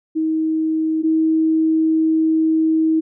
sine tone pair in turn, 317.1 / 318.9 Hz, D#4 / D#4, +33 / +43 cents, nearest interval unison, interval 10 cents, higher second, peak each -16 / -13 dBFS, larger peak second, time 0.15-1.03 / 1.03-3.01 s, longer second, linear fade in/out 20 ms, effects none

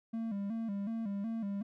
triangle tone with vibrato, 212.8 Hz, G#3, 42 cents sharp, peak -32 dBFS, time 0.13-1.63 s, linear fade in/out 10 ms, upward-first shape square, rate 2.7 Hz, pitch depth 110 cents each way, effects none

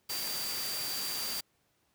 sine tone in noise, 4689 Hz, D8, 4 cents flat, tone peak -37 dBFS, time 0.09-1.41 s, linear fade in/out 10 ms, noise white, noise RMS -37 dBFS, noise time 0.09-1.41 s, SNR -3 dB, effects pink hiss -73 dBFS RMS until 1.94 s + high-pass 80 Hz 12 dB/octave

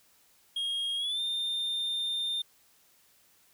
triangle tone with pitch glide, 3258 to 3615 Hz, G#7 to A7, -34 to +46 cents, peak -28 dBFS, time 0.56-2.42 s, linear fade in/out 5 ms, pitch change +180 cents, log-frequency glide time 0.97-1.21 s, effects white hiss -64 dBFS RMS until 3.53 s

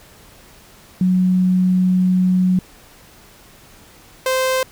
sine / sawtooth tone pair in turn, 183.7 / 519.6 Hz, F#3 / C5, -12 / -12 cents, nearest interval octave + tritone, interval 1800 cents, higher second, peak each -12 dBFS, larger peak neither, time 1.01-2.59 / 4.26-4.63 s, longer first, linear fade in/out 2 ms, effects pink hiss -46 dBFS RMS until 4.71 s

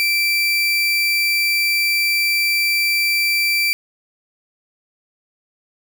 30% pulse tone, 2340 Hz, D7, 7 cents flat, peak -13 dBFS, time 0-3.73 s, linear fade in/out 0 ms, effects none

